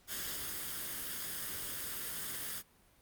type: noise with comb filter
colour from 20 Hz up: white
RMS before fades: -40 dBFS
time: 0.07-2.63 s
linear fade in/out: 50 ms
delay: 0.6 ms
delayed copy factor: +0.5
effects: pink hiss -66 dBFS RMS until 3.01 s + Opus 48 kbps